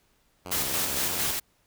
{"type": "tone with vibrato", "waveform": "5% pulse", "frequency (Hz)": 78.1, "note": "D#2", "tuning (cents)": 7, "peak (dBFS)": -26, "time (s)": [0.45, 1.32], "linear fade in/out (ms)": 5, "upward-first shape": "square", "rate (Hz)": 3.4, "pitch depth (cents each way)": 250}
{"type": "noise with tremolo", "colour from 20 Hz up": "white", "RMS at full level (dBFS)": -27, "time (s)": [0.51, 1.4], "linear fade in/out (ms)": 10, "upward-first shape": "square", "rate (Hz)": 4.4, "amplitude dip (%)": 30}
{"effects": ["pink hiss -67 dBFS RMS until 1.66 s"]}